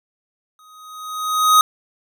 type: tone with exponential growth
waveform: square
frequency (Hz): 1254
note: D#6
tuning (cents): +13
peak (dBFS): -8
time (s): 0.59-1.61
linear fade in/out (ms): 1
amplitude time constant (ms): 220
effects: none